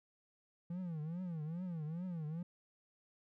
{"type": "tone with vibrato", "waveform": "triangle", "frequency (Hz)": 167.2, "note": "E3", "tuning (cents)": 25, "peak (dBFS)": -37, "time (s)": [0.7, 2.43], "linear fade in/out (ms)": 5, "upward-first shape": "triangle", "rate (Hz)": 2.4, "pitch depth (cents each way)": 210, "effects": []}